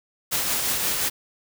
white noise with tremolo, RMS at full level -23 dBFS, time 0.31-1.1 s, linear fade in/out 20 ms, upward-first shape triangle, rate 5.7 Hz, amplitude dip 35%, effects none

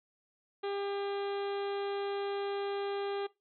harmonic tone with a mistuned harmonic, 400 Hz, G4, 35 cents sharp, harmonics 1 / 2 / 3 / 4 / 5 / 6 / 7 / 8 / 9 / 10, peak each -34 / -41 / -46 / -50 / -53 / -53 / -54 / -52 / -58 / -54 dBFS, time 0.63-3.27 s, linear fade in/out 10 ms, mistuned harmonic 8, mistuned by +32 cents, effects noise-tail reverb RT60 0.2 s tail -19 dB re dry

